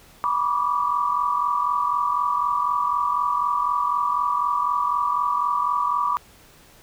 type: tone cluster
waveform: sine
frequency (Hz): 979 / 1139 / 1183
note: B5 / C#6 / D6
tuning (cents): -15 / +47 / +12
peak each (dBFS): -24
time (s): 0.24-6.17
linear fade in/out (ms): 0
effects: pink hiss -51 dBFS RMS until 6.82 s